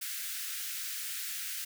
white high-pass noise, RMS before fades -38 dBFS, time 0.01-1.65 s, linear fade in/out 10 ms, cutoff 1400 Hz, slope 48 dB/octave, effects none

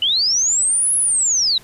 sine linear two-way sweep, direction up then down, 2900 to 10780 to 3786 Hz, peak -14 dBFS, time 0.02-1.58 s, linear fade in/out 2 ms, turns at 0.95 s, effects pink hiss -46 dBFS RMS until 1.63 s + resampled to 32000 Hz

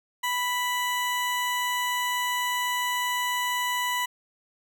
20% pulse tone, 987.8 Hz, B5, in tune, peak -20 dBFS, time 0.23-4.06 s, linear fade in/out 10 ms, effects none

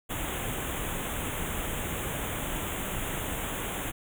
pink band-stop noise, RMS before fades -33 dBFS, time 0.09-3.92 s, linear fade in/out 20 ms, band 3600 to 6600 Hz, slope 96 dB/octave, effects none

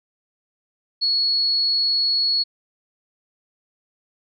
sine tone, 4361 Hz, C#8, 29 cents flat, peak -17 dBFS, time 1.01-2.44 s, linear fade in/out 20 ms, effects none

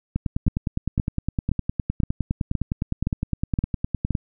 two click trains, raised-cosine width 5 ms, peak -9 / -10 dBFS, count 8 / 40, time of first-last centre 0.48-4.107 / 0.16-4.152 s, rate 1.93 / 9.77 Hz, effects none

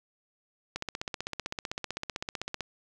click train, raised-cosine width 0.2 ms, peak -16 dBFS, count 30, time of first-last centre 0.76-2.607 s, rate 15.7 Hz, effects none

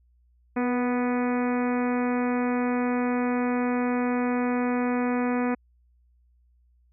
harmonic tone with a mistuned harmonic, 246.9 Hz, B3, in tune, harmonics 1 / 2 / 3 / 4 / 5 / 6 / 7 / 8 / 9 / 10, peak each -24 / -30 / -34 / -36 / -38 / -40 / -41 / -42 / -43 / -44 dBFS, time 0.56-5.55 s, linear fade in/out 10 ms, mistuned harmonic 2, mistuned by -20 cents, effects added 60 Hz sine -59 dBFS peak until 6.92 s

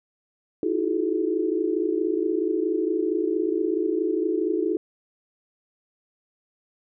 sine tone cluster, 314.4 / 338.9 / 371.4 / 427.7 Hz, D#4 / E4 / F#4 / A4, +18 / +48 / +7 / -49 cents, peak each -27 dBFS, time 0.63-4.77 s, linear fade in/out 2 ms, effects none

